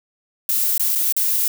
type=noise with dropouts; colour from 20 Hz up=violet; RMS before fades=-19 dBFS; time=0.49-1.48 s; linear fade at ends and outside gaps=2 ms; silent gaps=0.779-0.796 / 0.952-0.956 / 1.125-1.165 s; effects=none